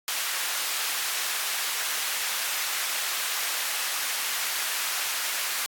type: high-pass noise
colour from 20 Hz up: pink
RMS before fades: -29 dBFS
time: 0.08-5.66 s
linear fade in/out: 0 ms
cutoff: 1400 Hz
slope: 12 dB/octave
effects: AAC 64 kbps